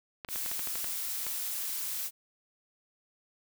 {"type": "clicks", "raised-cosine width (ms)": 0.3, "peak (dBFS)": -23, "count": 10, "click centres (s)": [0.248, 0.288, 0.359, 0.462, 0.515, 0.594, 0.673, 0.756, 0.844, 1.267]}
{"type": "noise", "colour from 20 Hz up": "blue", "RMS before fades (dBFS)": -35, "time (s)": [0.28, 2.11], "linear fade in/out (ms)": 50}
{"effects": []}